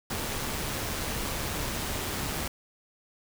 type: noise with amplitude modulation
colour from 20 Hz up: pink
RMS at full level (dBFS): -31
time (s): 0.1-2.48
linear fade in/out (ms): 5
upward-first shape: sine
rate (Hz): 145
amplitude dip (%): 30
effects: none